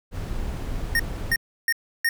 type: noise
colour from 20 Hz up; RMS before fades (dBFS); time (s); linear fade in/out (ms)
brown; -29; 0.11-1.37; 50
type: tone bursts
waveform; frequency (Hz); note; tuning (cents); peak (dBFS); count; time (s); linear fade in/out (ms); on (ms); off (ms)
square; 1844; A#6; -19; -19; 4; 0.95-2.09; 2; 45; 320
effects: none